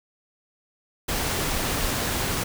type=noise; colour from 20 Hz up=pink; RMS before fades=-26 dBFS; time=1.08-2.44 s; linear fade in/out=10 ms; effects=none